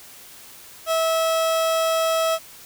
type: tone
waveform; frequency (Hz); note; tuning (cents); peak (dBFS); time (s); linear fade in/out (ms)
30% pulse; 650; E5; -24; -16; 0.86-2.39; 50
effects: white hiss -44 dBFS RMS until 2.65 s